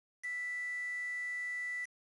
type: tone with quantisation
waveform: sine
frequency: 1975.5 Hz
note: B6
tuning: in tune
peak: -36 dBFS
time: 0.23-1.86 s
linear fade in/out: 20 ms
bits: 8
effects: resampled to 24000 Hz